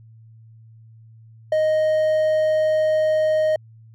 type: tone with ADSR envelope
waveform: triangle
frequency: 622.3 Hz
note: D#5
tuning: in tune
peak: -12 dBFS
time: 1.52-3.56 s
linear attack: 4 ms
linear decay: 9 ms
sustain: -2 dB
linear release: 3 ms
effects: added 112 Hz sine -44 dBFS peak until 3.94 s + AAC 64 kbps